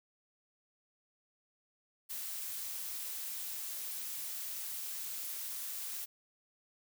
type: noise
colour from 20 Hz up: blue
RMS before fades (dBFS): -41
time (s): 2.09-6.06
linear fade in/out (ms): 20
effects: none